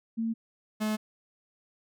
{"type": "tone pair in turn", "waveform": ["sine", "45% pulse"], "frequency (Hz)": [226.5, 214.9], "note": ["A#3", "A3"], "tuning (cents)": [-50, -41], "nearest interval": "minor second", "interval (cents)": 91, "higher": "first", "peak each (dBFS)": -27, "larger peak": "neither", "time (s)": [[0.17, 0.34], [0.8, 0.97]], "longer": "neither", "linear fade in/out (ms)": 20, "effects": []}